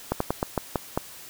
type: slowing click train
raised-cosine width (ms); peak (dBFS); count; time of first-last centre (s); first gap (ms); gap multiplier
1; -9; 7; 0.12-0.975; 84; 1.21
effects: white hiss -44 dBFS RMS until 1.29 s